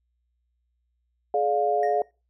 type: chord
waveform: sine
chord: D diminished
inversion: second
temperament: just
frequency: 422.9 / 587.3 / 704.8 Hz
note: Ab4 / D5 / F5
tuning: +31 / 0 / +16 cents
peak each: -25 / -27 / -23 dBFS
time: 1.34-2.02 s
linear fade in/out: 2 ms
type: tone with exponential decay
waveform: triangle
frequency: 1862 Hz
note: A#6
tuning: 2 cents flat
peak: -32 dBFS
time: 1.83-2.11 s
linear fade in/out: 1 ms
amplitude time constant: 59 ms
effects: noise-tail reverb RT60 0.3 s tail -25 dB re dry + added 60 Hz sine -70 dBFS peak until 2.29 s